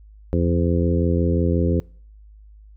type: harmonic tone with a mistuned harmonic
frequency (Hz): 85.6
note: F2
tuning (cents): -34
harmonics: 1 / 2 / 3 / 4 / 5 / 6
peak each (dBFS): -20 / -23 / -25 / -26 / -27 / -28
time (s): 0.33-1.8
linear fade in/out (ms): 0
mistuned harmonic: 1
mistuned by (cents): -52
effects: noise-tail reverb RT60 0.5 s tail -25 dB re dry + added 52 Hz sine -43 dBFS peak until 2.76 s